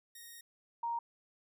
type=tone pair in turn; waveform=5% pulse / sine; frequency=1864.7 / 934.9 Hz; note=A#6 / A#5; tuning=0 / +5 cents; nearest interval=octave; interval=1195 cents; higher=first; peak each=-39 / -33 dBFS; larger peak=second; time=0.15-0.41 / 0.83-0.99 s; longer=first; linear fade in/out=5 ms; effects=none